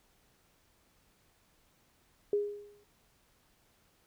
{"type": "tone with exponential decay", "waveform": "sine", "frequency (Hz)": 411.2, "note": "G#4", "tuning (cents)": -17, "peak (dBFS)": -24, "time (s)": [2.33, 2.84], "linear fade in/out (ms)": 2, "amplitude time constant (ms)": 110, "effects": ["pink hiss -69 dBFS RMS until 4.06 s"]}